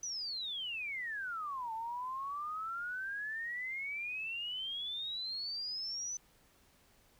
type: exponential two-way sweep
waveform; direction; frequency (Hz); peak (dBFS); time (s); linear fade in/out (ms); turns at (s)
sine; down then up; 6080 to 880 to 6080; -37; 0.03-6.17; 2; 1.73
effects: pink hiss -67 dBFS RMS until 7.19 s